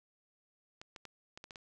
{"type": "clicks", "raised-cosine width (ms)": 0.2, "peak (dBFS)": -30, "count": 7, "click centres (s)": [0.815, 0.962, 1.053, 1.375, 1.441, 1.508, 1.558], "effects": ["10-bit"]}